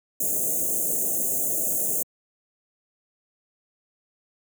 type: band-stop noise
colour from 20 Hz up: white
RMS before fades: -25 dBFS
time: 0.2-2.03 s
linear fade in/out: 5 ms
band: 700 to 6400 Hz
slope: 96 dB/octave
effects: high-pass 150 Hz 12 dB/octave